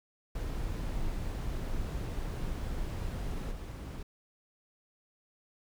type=noise with level steps; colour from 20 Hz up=brown; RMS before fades=-35 / -39 dBFS; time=0.35-4.03 s; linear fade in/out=5 ms; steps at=3.51 s; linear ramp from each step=2 ms; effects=none